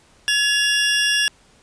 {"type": "tone pair together", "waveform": "25% pulse", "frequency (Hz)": [1694, 2796], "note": ["G#6", "F7"], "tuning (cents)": [34, 1], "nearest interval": "major sixth", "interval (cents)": 867, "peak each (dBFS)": -15, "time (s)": [0.28, 1.28], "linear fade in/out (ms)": 0, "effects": ["pink hiss -54 dBFS RMS until 1.62 s", "resampled to 22050 Hz"]}